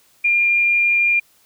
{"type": "tone", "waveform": "sine", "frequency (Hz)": 2402, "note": "D7", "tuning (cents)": 38, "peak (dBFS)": -13, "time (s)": [0.24, 1.2], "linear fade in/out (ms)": 10, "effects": ["white hiss -56 dBFS RMS until 1.45 s"]}